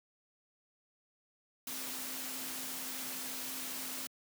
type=tone in noise; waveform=sine; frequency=259.8 Hz; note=C4; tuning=12 cents flat; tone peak=-51 dBFS; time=1.67-4.07 s; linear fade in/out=2 ms; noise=white; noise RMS=-41 dBFS; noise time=1.67-4.07 s; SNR=-13 dB; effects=high-pass 150 Hz 12 dB/octave